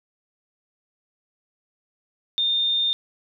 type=tone; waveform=sine; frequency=3630 Hz; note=A#7; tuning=47 cents flat; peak=-19 dBFS; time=2.38-2.93 s; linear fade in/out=0 ms; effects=none